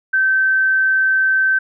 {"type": "tone", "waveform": "sine", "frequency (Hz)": 1546, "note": "G6", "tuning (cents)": -24, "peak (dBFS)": -12, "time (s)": [0.13, 1.59], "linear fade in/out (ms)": 10, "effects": []}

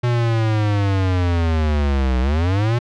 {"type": "linear two-way sweep", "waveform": "square", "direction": "down then up", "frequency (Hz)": [122.5, 61.74, 122.5], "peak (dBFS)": -16, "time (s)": [0.03, 2.79], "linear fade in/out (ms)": 10, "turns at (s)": 2.2, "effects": ["low-pass 4000 Hz 12 dB/octave"]}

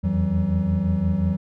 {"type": "tone cluster", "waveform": "triangle", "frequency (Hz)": [82.3, 88, 165.3, 189.4], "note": ["E2", "F2", "E3", "F#3"], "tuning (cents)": [-2, 14, 5, 41], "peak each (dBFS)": [-25, -23, -24, -20], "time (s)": [0.03, 1.37], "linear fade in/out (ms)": 20, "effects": []}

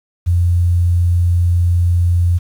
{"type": "tone", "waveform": "sine", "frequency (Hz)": 87.31, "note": "F2", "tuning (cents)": 0, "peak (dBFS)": -10, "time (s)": [0.26, 2.39], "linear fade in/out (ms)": 20, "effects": ["7-bit"]}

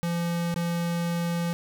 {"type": "tone with dropouts", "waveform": "square", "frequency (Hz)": 170.9, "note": "F3", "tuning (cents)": -37, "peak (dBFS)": -26, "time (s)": [0.03, 1.53], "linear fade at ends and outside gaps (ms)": 0, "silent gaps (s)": [0.542, 0.561], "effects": ["10-bit"]}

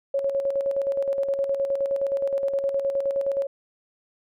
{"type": "tone with tremolo", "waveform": "sine", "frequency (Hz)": 552, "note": "C#5", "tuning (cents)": -7, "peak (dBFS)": -20, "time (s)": [0.14, 3.47], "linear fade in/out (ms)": 5, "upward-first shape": "square", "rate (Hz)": 9.6, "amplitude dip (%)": 50, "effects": []}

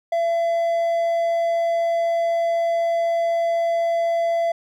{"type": "tone", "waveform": "triangle", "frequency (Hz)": 674, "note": "E5", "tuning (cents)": 38, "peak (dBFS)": -16, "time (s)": [0.12, 4.52], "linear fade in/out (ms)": 5, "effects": []}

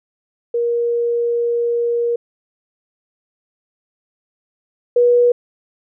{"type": "tone pair in turn", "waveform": "sine", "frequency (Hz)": [472.6, 484.2], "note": ["A#4", "B4"], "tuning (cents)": [24, -34], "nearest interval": "unison", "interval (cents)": 42, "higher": "second", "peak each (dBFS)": [-15, -9], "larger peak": "second", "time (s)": [[0.54, 2.16], [4.96, 5.32]], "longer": "first", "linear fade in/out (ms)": 5, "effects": []}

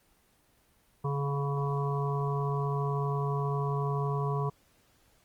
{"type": "harmonic tone", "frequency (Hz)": 141, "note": "C#3", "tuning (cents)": 30, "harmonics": [1, 3, 5, 7, 8], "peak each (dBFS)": [-29, -35, -41, -37, -39], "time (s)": [1.04, 4.5], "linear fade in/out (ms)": 10, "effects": ["pink hiss -66 dBFS RMS until 5.24 s", "Opus 24 kbps"]}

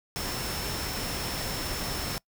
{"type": "tone in noise", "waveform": "sine", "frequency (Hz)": 5350, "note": "E8", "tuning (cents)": 25, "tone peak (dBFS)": -38, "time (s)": [0.16, 2.18], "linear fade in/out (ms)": 0, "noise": "pink", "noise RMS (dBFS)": -33, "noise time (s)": [0.16, 2.18], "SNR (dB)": -8, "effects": ["noise-tail reverb RT60 0.1 s tail -24 dB re dry"]}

